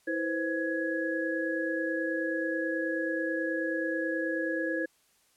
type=tone cluster; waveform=sine; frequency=326.1 / 493.7 / 523 / 1673 Hz; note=E4 / B4 / C5 / G#6; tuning=-19 / -1 / -1 / +12 cents; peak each=-32 / -39 / -34 / -33 dBFS; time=0.07-4.86 s; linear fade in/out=10 ms; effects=white hiss -67 dBFS RMS until 5.36 s + low-pass 12000 Hz 12 dB/octave